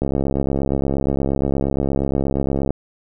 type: click train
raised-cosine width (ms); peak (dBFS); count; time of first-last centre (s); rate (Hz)
2; -7; 185; 0.02-2.706; 68.5
effects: none